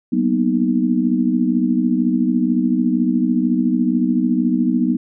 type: chord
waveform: sine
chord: B major seventh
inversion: second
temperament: equal with one note detuned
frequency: 188.99 / 233.1 / 246.9 / 311.1 Hz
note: F#3 / A#3 / B3 / D#4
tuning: +37 / 0 / 0 / 0 cents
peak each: -21 / -22 / -17 / -21 dBFS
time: 0.12-4.97 s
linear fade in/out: 10 ms
effects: none